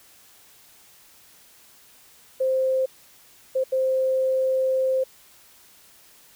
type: tone bursts at uneven times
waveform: sine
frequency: 523.3 Hz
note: C5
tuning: in tune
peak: -19 dBFS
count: 3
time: 2.4-2.86 / 3.55-3.64 / 3.72-5.04 s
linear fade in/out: 10 ms
effects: white hiss -53 dBFS RMS until 6.35 s